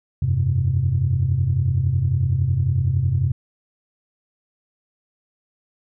sine chord, F suspended second, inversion none, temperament just, 87.31 / 98.22 / 130.96 Hz, F2 / G2 / C3, 0 / +4 / +2 cents, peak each -22 / -21 / -19 dBFS, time 0.22-3.32 s, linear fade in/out 5 ms, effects tanh soft clip ceiling -9 dBFS

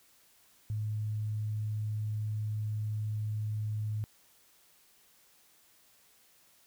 sine tone, 107 Hz, A2, 48 cents flat, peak -31 dBFS, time 0.7-4.04 s, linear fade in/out 0 ms, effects white hiss -64 dBFS RMS until 6.66 s

